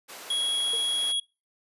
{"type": "high-pass noise", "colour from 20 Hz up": "pink", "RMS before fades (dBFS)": -43, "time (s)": [0.08, 1.13], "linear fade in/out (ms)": 20, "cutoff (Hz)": 510, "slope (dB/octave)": 12}
{"type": "tone", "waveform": "square", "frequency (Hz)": 3322, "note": "G#7", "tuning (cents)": 0, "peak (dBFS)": -25, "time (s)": [0.3, 1.2], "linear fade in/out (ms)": 5}
{"type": "tone with exponential decay", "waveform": "sine", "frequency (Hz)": 459.6, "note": "A#4", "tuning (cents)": -25, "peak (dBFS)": -33, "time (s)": [0.73, 0.88], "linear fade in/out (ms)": 5, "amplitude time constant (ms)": 31}
{"effects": ["noise-tail reverb RT60 0.3 s tail -25 dB re dry", "resampled to 32000 Hz"]}